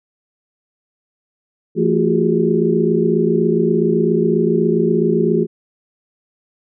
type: tone cluster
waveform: sine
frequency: 169.4 / 223.5 / 350.4 / 377.9 / 414.6 Hz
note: E3 / A3 / F4 / F#4 / G#4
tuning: +48 / +27 / +6 / +37 / -3 cents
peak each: -19 dBFS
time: 1.75-5.47 s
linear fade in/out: 50 ms
effects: none